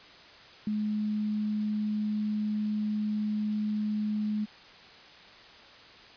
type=tone with ADSR envelope; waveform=sine; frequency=211.7 Hz; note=G#3; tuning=33 cents sharp; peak=-25 dBFS; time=0.67-4.46 s; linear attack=3 ms; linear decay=13 ms; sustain=-2 dB; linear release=24 ms; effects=white hiss -51 dBFS RMS until 6.16 s + resampled to 11025 Hz